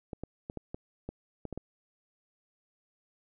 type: clicks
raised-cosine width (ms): 2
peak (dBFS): -24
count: 9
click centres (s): 0.132 / 0.236 / 0.499 / 0.573 / 0.745 / 1.09 / 1.453 / 1.527 / 1.576
effects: none